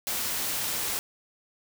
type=noise; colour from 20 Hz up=white; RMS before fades=-30 dBFS; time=0.07-0.99 s; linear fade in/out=0 ms; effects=none